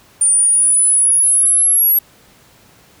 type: linear sweep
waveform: sine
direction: up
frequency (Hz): 9200 to 11510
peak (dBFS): -9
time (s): 0.21-1.99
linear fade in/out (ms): 5
effects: pink hiss -48 dBFS RMS until 3 s + high-pass 60 Hz 12 dB/octave